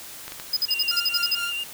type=clicks; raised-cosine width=0.2 ms; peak=-18 dBFS; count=3; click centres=0.28 / 0.321 / 0.399 s
type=tone bursts; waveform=square; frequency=5010 Hz; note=D#8; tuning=11 cents sharp; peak=-20 dBFS; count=10; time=0.53-1.351 s; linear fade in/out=5 ms; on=38 ms; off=49 ms
type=tone with vibrato; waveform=triangle; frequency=2794 Hz; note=F7; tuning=in tune; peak=-25 dBFS; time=0.68-1.64 s; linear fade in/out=10 ms; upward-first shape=triangle; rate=8.9 Hz; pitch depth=29 cents each way
type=tone with tremolo; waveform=sawtooth; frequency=1396.9 Hz; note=F6; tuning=in tune; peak=-23 dBFS; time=0.91-1.52 s; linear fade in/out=2 ms; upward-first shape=sine; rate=4.3 Hz; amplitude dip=95%
effects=white hiss -40 dBFS RMS until 1.73 s